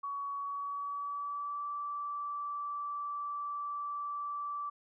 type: tone with pitch glide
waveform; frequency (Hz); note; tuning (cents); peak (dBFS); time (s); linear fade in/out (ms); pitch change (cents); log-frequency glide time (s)
sine; 1125 to 1162; C#6 to D6; +25 to -19; -35; 0.03-4.7; 10; +56; 0.37-1.66
effects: none